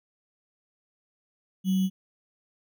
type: tone with sample-and-hold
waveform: sine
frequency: 189 Hz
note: F#3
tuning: 37 cents sharp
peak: -21 dBFS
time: 1.64-1.9 s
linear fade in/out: 50 ms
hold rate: 3150 Hz
effects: none